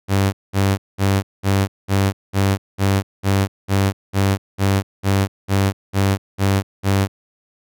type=tone bursts; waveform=sawtooth; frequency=98 Hz; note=G2; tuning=in tune; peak=-10 dBFS; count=16; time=0.08-7.08 s; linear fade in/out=50 ms; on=250 ms; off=200 ms; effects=none